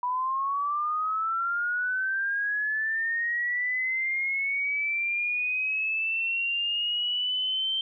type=linear sweep; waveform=sine; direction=up; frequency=980 to 3134 Hz; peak=-25 dBFS; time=0.03-7.81 s; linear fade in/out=2 ms; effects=none